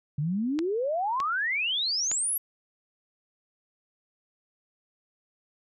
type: exponential sweep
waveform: sine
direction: up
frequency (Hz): 138.59 to 11800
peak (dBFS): -25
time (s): 0.18-2.38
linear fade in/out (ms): 5
type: clicks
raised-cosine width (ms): 0.2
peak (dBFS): -17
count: 3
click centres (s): 0.59 / 1.202 / 2.115
effects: none